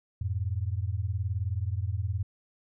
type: beating tone pair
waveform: sine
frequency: 88.1 / 107.1 Hz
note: F2 / A2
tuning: +16 / -46 cents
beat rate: 19 Hz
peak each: -30 / -31 dBFS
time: 0.21-2.23 s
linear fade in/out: 5 ms
effects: none